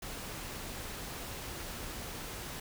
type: noise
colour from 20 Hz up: pink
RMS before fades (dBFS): -42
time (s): 0.02-2.6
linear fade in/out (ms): 5
effects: none